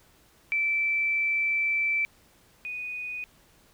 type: tone pair in turn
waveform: sine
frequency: 2327 / 2480 Hz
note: D7 / D#7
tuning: -17 / -6 cents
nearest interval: minor second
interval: 111 cents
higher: second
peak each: -23 / -32 dBFS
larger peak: first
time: 0.52-2.05 / 2.65-3.24 s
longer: first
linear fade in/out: 0 ms
effects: pink hiss -60 dBFS RMS until 3.73 s